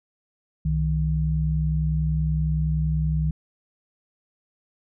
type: tone pair together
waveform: sine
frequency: 65.25 / 155.9 Hz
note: C2 / D#3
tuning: -4 / +4 cents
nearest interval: octave + minor third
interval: 1508 cents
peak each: -24 / -22 dBFS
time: 0.65-3.31 s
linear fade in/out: 5 ms
effects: none